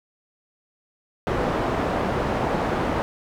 white low-pass noise, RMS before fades -24 dBFS, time 1.27-3.02 s, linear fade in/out 0 ms, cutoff 800 Hz, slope 12 dB/octave, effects none

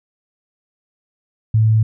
sine tone, 110 Hz, A2, in tune, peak -10 dBFS, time 1.54-1.83 s, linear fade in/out 5 ms, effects none

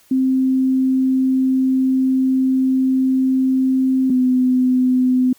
sine tone pair in turn, 261.6 / 254.3 Hz, C4 / C4, 0 / -49 cents, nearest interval unison, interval 49 cents, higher first, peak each -13 / -12 dBFS, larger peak second, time 0.11-4.1 / 4.1-5.33 s, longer first, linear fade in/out 5 ms, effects white hiss -53 dBFS RMS until 5.38 s

